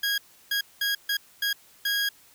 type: tone bursts at uneven times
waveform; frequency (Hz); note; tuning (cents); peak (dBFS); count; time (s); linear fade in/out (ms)
20% pulse; 1641; G#6; -21; -19; 6; 0.03-0.18 / 0.51-0.61 / 0.81-0.95 / 1.09-1.17 / 1.42-1.53 / 1.85-2.09; 5
effects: white hiss -56 dBFS RMS until 2.34 s